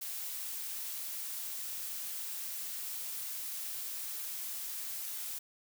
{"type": "noise", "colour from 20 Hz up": "blue", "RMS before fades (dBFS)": -40, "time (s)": [0.01, 5.39], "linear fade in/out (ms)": 10, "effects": []}